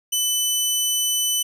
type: tone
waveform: 15% pulse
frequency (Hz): 3000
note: F#7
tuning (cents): +23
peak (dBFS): -12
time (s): 0.12-1.43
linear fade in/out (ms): 10
effects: none